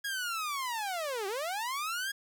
sawtooth linear two-way sweep, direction down then up, 1661.2 to 373.5 to 1661.2 Hz, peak -29 dBFS, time 0.04-2.12 s, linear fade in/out 10 ms, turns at 1.27 s, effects 10-bit

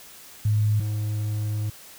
sine / triangle tone pair in turn, 106.1 / 106.1 Hz, G#2 / G#2, +38 / +38 cents, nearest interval unison, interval 0 cents, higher neither, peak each -18 / -22 dBFS, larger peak first, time 0.45-0.8 / 0.8-1.7 s, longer second, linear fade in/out 5 ms, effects white hiss -46 dBFS RMS until 1.98 s

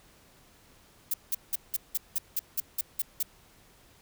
violet noise bursts, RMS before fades -28 dBFS, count 11, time 1.11-3.229 s, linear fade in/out 5 ms, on 29 ms, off 180 ms, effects pink hiss -59 dBFS RMS until 4.01 s

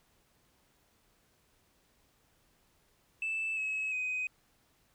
sine tone with pitch steps, 2637 / 2572 / 2509 Hz, E7 / E7 / D#7, 0 / -43 / +14 cents, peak -30 dBFS, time 3.22-4.27 s, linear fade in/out 2 ms, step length 350 ms, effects tanh soft clip ceiling -29 dBFS + pink hiss -70 dBFS RMS until 4.94 s

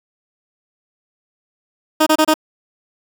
15% pulse tone bursts, 311.1 Hz, D#4, in tune, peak -4 dBFS, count 4, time 2-2.341 s, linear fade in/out 10 ms, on 65 ms, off 27 ms, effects 7-bit

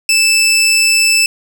20% pulse tone, 2637 Hz, E7, in tune, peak -4 dBFS, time 0.09-1.26 s, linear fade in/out 2 ms, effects none

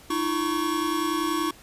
square tone cluster, 308.2 / 338.6 / 1113 Hz, D#4 / E4 / C#6, -16 / +46 / +7 cents, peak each -29 dBFS, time 0.1-1.51 s, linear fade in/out 5 ms, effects pink hiss -50 dBFS RMS until 1.62 s + resampled to 32000 Hz

